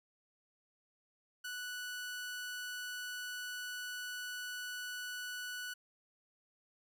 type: tone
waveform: sawtooth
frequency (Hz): 1480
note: F#6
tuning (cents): 0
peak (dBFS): -37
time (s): 1.44-5.74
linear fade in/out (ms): 10
effects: none